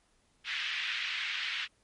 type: band-pass noise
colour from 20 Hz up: pink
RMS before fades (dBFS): -35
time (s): 0.44-1.68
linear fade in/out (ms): 50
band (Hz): 1800 to 3500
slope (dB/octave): 24
effects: pink hiss -70 dBFS RMS until 1.83 s + MP3 48 kbps